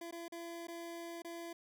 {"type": "tone with dropouts", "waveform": "25% pulse", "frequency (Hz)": 338.4, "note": "E4", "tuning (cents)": 45, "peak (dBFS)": -40, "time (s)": [0.01, 1.53], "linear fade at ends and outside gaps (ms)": 5, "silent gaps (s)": [[0.111, 0.124], [0.282, 0.321], [0.671, 0.682], [1.221, 1.246]], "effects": []}